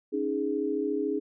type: chord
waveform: sine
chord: C# suspended second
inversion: none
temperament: equal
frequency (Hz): 277.2 / 311.1 / 415.3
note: C#4 / D#4 / G#4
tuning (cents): 0 / 0 / 0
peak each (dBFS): -32 / -31 / -29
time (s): 0.12-1.2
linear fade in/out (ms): 20
effects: none